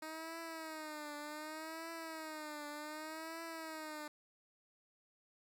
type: tone with vibrato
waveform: 10% pulse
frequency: 312 Hz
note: D#4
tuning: 5 cents sharp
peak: -36 dBFS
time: 0.02-4.08 s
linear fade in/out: 5 ms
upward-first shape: triangle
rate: 0.66 Hz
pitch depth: 110 cents each way
effects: none